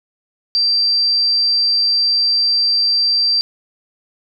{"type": "tone", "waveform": "sine", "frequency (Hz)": 4699, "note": "D8", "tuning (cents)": 0, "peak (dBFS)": -12, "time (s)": [0.55, 3.41], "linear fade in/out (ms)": 0, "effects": ["9-bit"]}